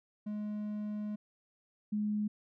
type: tone pair in turn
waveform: triangle / sine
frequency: 210 / 210 Hz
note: G#3 / G#3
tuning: +19 / +19 cents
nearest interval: unison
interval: 0 cents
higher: neither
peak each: -33 / -30 dBFS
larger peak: second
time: 0.26-1.16 / 1.92-2.28 s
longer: first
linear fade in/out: 10 ms
effects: none